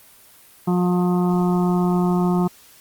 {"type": "harmonic tone", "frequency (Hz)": 178.6, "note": "F3", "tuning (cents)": 39, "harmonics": [1, 2, 4, 5, 6, 7], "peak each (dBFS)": [-17, -23, -29, -31, -33, -34], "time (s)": [0.67, 2.48], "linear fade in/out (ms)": 10, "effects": ["white hiss -49 dBFS RMS until 2.8 s", "Opus 32 kbps"]}